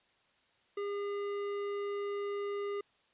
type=tone with tanh clipping; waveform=triangle; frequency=405.3 Hz; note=G#4; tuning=42 cents flat; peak=-36 dBFS; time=0.77-2.81 s; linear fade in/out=5 ms; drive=18 dB; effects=white hiss -70 dBFS RMS until 3.13 s + resampled to 8000 Hz